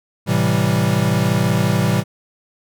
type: chord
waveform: square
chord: A minor seventh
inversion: none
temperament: equal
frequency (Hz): 110 / 130.81 / 164.81 / 196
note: A2 / C3 / E3 / G3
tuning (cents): 0 / 0 / 0 / 0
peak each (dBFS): -21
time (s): 0.26-2.04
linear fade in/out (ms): 50
effects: none